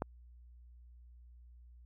click, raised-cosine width 1 ms, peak -20 dBFS, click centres 0.021 s, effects added 60 Hz sine -54 dBFS peak until 1.85 s

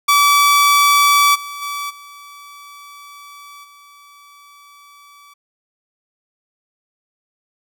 sawtooth tone with level steps, 1151 Hz, D6, 35 cents flat, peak -6 / -24 / -19 / -33 / -39 dBFS, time 0.08-5.34 s, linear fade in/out 10 ms, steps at 1.34 / 1.61 / 1.89 / 3.63 s, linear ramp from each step 20 ms, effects none

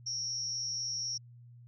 sine tone with amplitude modulation, 5588 Hz, F8, in tune, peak -29 dBFS, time 0.06-1.18 s, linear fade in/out 10 ms, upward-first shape sine, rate 244 Hz, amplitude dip 95%, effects added 120 Hz sine -51 dBFS peak until 1.67 s

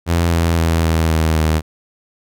sawtooth tone with pitch steps, 84.9 / 83.63 / 82.39 / 81.16 / 79.95 / 78.76 Hz, F2 / E2 / E2 / E2 / D#2 / D#2, -48 / +26 / 0 / -26 / +48 / +22 cents, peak -9 dBFS, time 0.06-1.62 s, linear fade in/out 50 ms, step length 260 ms, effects none

